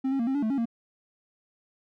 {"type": "tone with pitch steps", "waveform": "triangle", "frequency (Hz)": [264.9, 272, 232.1, 267, 286.9, 218.7, 276.5, 231.3], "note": ["C4", "C#4", "A#3", "C4", "D4", "A3", "C#4", "A#3"], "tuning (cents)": [22, -33, -7, 35, -40, -10, -4, -13], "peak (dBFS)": -22, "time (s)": [0.04, 0.656], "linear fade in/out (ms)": 10, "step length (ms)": 77, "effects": []}